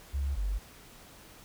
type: tone pair in turn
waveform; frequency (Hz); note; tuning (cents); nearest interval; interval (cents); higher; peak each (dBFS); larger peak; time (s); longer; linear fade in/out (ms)
sine; 69.3 / 49.12; C#2 / G1; 0 / +4; tritone; 596; first; -28; neither; 0.13-0.36 / 0.36-0.59; neither; 20
effects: pink hiss -53 dBFS RMS until 1.44 s